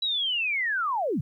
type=linear sweep; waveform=sine; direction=down; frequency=3943 to 103.83 Hz; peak=-24 dBFS; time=0.02-1.21 s; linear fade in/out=5 ms; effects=11-bit